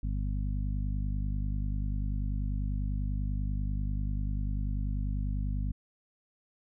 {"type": "harmonic tone", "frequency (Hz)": 50.2, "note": "G1", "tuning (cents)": 42, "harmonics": [1, 2, 3, 4, 5], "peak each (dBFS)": [-30, -36, -40, -42, -44], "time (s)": [0.03, 5.72], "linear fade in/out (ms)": 5, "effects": []}